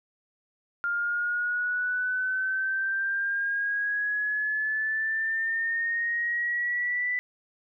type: exponential sweep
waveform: sine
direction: up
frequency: 1400 to 1987 Hz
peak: -25 dBFS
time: 0.84-7.19 s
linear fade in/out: 0 ms
effects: none